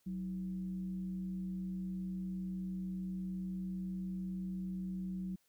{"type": "tone with frequency modulation", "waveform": "sine", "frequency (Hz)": 185.9, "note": "F#3", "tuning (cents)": 8, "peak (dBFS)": -37, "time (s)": [0.06, 5.36], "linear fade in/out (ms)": 10, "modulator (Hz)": 137, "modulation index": 0.3, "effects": ["white hiss -75 dBFS RMS until 5.48 s"]}